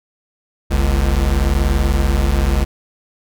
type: tone pair together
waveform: square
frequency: 47.97 / 68.7 Hz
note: G1 / C#2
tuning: -37 / -15 cents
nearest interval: tritone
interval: 622 cents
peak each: -17 / -16 dBFS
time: 0.7-2.65 s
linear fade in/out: 20 ms
effects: none